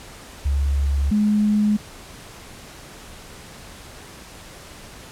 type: tone pair in turn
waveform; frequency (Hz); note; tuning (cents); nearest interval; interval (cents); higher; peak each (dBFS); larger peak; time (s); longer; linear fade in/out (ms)
sine; 69.9 / 210; C#2 / G#3; +15 / +19; octave + perfect fifth; 1904; second; -17 / -15; second; 0.45-1.11 / 1.11-1.77; neither; 10
effects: pink hiss -41 dBFS RMS until 5.11 s + low-pass 11000 Hz 12 dB/octave